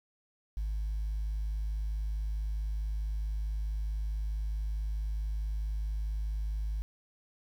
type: tone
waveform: sine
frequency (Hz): 52.3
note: G#1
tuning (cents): +13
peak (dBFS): -29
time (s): 0.57-6.82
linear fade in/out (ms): 0
effects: tanh soft clip ceiling -28 dBFS + 10-bit